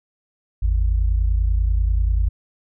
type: tone pair together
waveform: sine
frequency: 52.2 / 82.41 Hz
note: G#1 / E2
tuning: +10 / 0 cents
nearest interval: minor sixth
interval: 790 cents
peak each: -16 / -23 dBFS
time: 0.62-2.29 s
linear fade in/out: 10 ms
effects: none